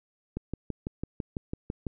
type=click train; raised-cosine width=3 ms; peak=-19 dBFS; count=10; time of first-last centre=0.37-1.868 s; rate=6.01 Hz; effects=none